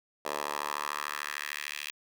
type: tone with high-pass filter sweep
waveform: 10% pulse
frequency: 73.42 Hz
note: D2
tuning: in tune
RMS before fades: -36 dBFS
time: 0.25-1.91 s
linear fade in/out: 5 ms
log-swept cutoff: 650 to 2600 Hz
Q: 2.1
effects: none